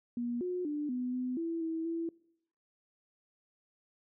sine tone with pitch steps, 239.8 / 360.8 / 296.1 / 249.6 / 252.5 / 332 / 324.7 / 332.3 Hz, A#3 / F#4 / D4 / B3 / B3 / E4 / E4 / E4, +49 / -44 / +14 / +19 / +39 / +12 / -26 / +14 cents, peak -32 dBFS, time 0.17-2.09 s, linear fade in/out 2 ms, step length 240 ms, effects noise-tail reverb RT60 0.8 s tail -24 dB re dry

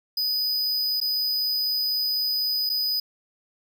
square tone with dropouts, 4982 Hz, D#8, 1 cent sharp, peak -23 dBFS, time 0.17-3 s, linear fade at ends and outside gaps 5 ms, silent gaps 1.003-1.013 / 2.694-2.698 s, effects none

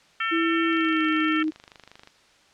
harmonic tone, 449 Hz, A4, 35 cents sharp, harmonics 3 / 4 / 5 / 6 / 7, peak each -27 / -29 / -31 / -33 / -34 dBFS, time 0.2-1.43 s, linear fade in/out 5 ms
sine tone with pitch glide, 329.6 to 312 Hz, E4 to D#4, 0 to +5 cents, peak -22 dBFS, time 0.31-1.51 s, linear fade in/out 20 ms, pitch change -95 cents, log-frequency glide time 0.69-1.06 s
click train, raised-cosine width 0.2 ms, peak -27 dBFS, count 35, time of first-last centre 0.73-2.074 s, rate 25.3 Hz
effects white hiss -57 dBFS RMS until 2.53 s + low-pass 5000 Hz 12 dB/octave

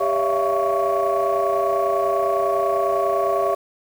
sine tone cluster, 396.4 / 564 / 656 / 686 / 1119 Hz, G4 / C#5 / E5 / F5 / C#6, +19 / +30 / -9 / -31 / +16 cents, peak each -23 dBFS, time 0-3.55 s, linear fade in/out 10 ms, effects tanh soft clip ceiling -11 dBFS + 7-bit

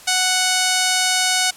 5% pulse tone, 740 Hz, F#5, in tune, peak -4 dBFS, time 0.07-1.51 s, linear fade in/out 10 ms, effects white hiss -42 dBFS RMS until 1.56 s + low-pass 11000 Hz 12 dB/octave

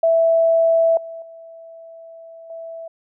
sine tone with level steps, 659.3 Hz, E5, in tune, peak -12 / -30 / -37 / -30 dBFS, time 0.03-2.88 s, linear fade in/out 5 ms, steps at 0.97 / 1.22 / 2.5 s, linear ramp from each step 2 ms, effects none

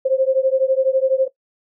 sine beating tone pair, 523.3 / 535.3 Hz, C5 / C5, 0 / +39 cents, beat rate 12 Hz, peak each -17 dBFS, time 0.05-1.28 s, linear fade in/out 10 ms, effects noise-tail reverb RT60 0.1 s tail -18 dB re dry

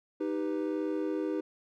triangle chord, Eb augmented, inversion none, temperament equal, 311.1 / 392 / 493.9 Hz, Eb4 / G4 / B4, 0 / 0 / 0 cents, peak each -30 / -33 / -35 dBFS, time 0.2-1.41 s, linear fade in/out 10 ms, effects none

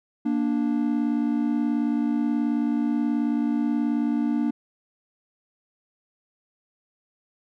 triangle tone pair together, 234.8 / 293.4 Hz, A#3 / D4, +13 / -2 cents, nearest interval major third, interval 385 cents, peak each -22 dBFS, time 0.25-4.51 s, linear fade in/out 10 ms, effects none

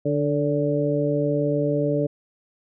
harmonic tone with a mistuned harmonic, 146.83 Hz, D3, in tune, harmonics 1 / 2 / 3 / 4, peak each -25 / -25 / -25 / -25 dBFS, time 0.05-2.07 s, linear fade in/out 10 ms, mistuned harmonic 4, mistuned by -30 cents, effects none

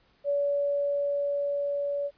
sine tone with level ramp, 570 Hz, C#5, 48 cents sharp, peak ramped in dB -23 to -27 dBFS, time 0.24-2.11 s, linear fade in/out 50 ms, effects pink hiss -65 dBFS RMS until 2.17 s + resampled to 11025 Hz

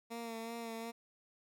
15% pulse tone with vibrato, 229.5 Hz, A#3, 27 cents flat, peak -35 dBFS, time 0.1-0.92 s, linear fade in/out 20 ms, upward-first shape sine, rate 2.7 Hz, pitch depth 30 cents each way, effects none

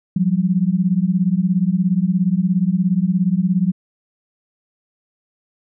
sine beating tone pair, 174.61 / 191.61 Hz, F3 / G3, 0 / -39 cents, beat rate 17 Hz, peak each -17 dBFS, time 0.16-3.72 s, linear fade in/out 5 ms, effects none

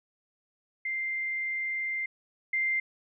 sine tone pair in turn, 2093 / 2093 Hz, C7 / C7, 0 / 0 cents, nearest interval unison, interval 0 cents, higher neither, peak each -29 / -25 dBFS, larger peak second, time 0.85-2.06 / 2.53-2.8 s, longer first, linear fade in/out 5 ms, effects none

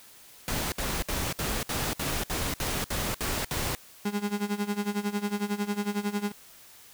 pink noise bursts, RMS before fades -30 dBFS, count 11, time 0.48-3.75 s, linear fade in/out 0 ms, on 240 ms, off 63 ms
35% pulse tone with tremolo, 205.1 Hz, G#3, 21 cents flat, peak -23 dBFS, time 4.05-6.32 s, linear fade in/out 5 ms, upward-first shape sine, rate 11 Hz, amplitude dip 85%
effects white hiss -52 dBFS RMS until 6.93 s

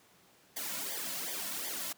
white noise with flanger, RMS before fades -38 dBFS, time 0.56-1.93 s, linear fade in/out 10 ms, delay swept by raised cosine 0.73 to 2.53 ms, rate 2.7 Hz, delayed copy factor -0.95, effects pink hiss -63 dBFS RMS until 1.97 s + high-pass 150 Hz 12 dB/octave

